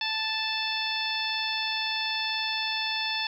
harmonic tone, 879 Hz, A5, 2 cents flat, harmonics 1 / 2 / 3 / 4 / 5 / 6, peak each -35 / -35 / -33 / -32 / -35 / -36 dBFS, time 0.01-3.27 s, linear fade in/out 2 ms, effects 10-bit

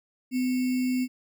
sine tone with sample-and-hold, 253.7 Hz, B3, 47 cents sharp, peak -23 dBFS, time 0.31-1.08 s, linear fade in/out 50 ms, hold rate 2450 Hz, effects none

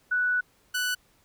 sine / sawtooth tone pair in turn, 1480 / 1485.6 Hz, F#6 / F#6, 0 / +7 cents, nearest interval unison, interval 7 cents, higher second, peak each -22 dBFS, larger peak neither, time 0.11-0.41 / 0.74-0.95 s, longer first, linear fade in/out 10 ms, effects pink hiss -64 dBFS RMS until 1.24 s

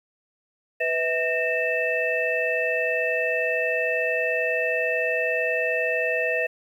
sine tone cluster, 496.8 / 646 / 1830 / 2637 Hz, B4 / E5 / A#6 / E7, +10 / -35 / -32 / 0 cents, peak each -27 dBFS, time 0.8-6.47 s, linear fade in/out 10 ms, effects 9-bit

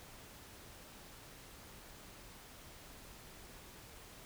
silence, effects pink hiss -55 dBFS RMS until 4.25 s

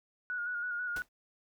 sine tone with vibrato, 1448 Hz, F#6, 38 cents flat, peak -33 dBFS, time 0.3-1.02 s, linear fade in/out 0 ms, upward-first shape square, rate 6.1 Hz, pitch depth 31 cents each way
pink noise with exponential decay, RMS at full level -40 dBFS, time 0.96-1.09 s, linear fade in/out 5 ms, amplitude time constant 27 ms
effects none

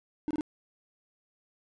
triangle tone bursts, 302.8 Hz, D#4, 47 cents flat, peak -26 dBFS, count 3, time 0.28-0.409 s, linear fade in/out 0 ms, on 27 ms, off 24 ms, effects resampled to 22050 Hz

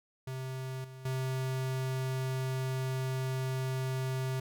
square tone with level steps, 130.81 Hz, C3, in tune, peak -37 / -46 / -32 dBFS, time 0.27-4.4 s, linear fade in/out 5 ms, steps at 0.84 / 1.05 s, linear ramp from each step 5 ms, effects none

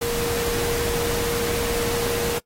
sine tone in noise, 471.4 Hz, A#4, 19 cents sharp, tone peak -24 dBFS, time 0.01-2.39 s, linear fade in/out 10 ms, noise pink, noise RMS -27 dBFS, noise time 0.01-2.39 s, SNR 0 dB, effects noise-tail reverb RT60 0.1 s tail -21 dB re dry + AAC 48 kbps

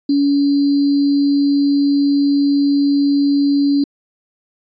sine tone with sample-and-hold, 283 Hz, C#4, 36 cents sharp, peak -11 dBFS, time 0.09-3.84 s, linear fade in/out 5 ms, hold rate 4410 Hz, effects resampled to 16000 Hz

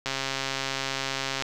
click train, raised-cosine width 0.2 ms, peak -11 dBFS, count 185, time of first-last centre 0.06-1.423 s, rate 135 Hz, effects none

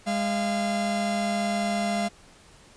45% pulse tone pair together, 204.6 / 688.2 Hz, G#3 / F5, -26 / -26 cents, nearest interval octave + major sixth, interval 2100 cents, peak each -27 dBFS, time 0.06-2.09 s, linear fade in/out 20 ms, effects pink hiss -53 dBFS RMS until 2.76 s + resampled to 22050 Hz

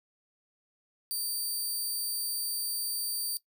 15% pulse tone, 4641 Hz, D8, 21 cents flat, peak -25 dBFS, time 1.11-3.37 s, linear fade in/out 0 ms, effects noise-tail reverb RT60 0.1 s tail -17 dB re dry

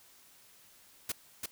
white noise with echo, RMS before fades -34 dBFS, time 1.09-1.12 s, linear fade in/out 5 ms, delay 340 ms, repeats 1, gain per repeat -3 dB, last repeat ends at 1.46 s, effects white hiss -60 dBFS RMS until 1.51 s

